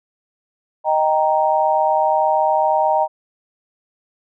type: chord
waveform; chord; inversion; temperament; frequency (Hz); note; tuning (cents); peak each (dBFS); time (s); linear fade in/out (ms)
sine; Eb major; none; equal; 622.3 / 784 / 932.3; Eb5 / G5 / Bb5; 0 / 0 / 0; -18; 0.84-3.08; 50
effects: none